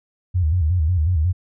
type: tone with vibrato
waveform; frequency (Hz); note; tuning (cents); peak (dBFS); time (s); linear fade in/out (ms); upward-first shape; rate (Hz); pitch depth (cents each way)
sine; 83.6; E2; +25; -15; 0.34-1.33; 20; square; 5.5; 140
effects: none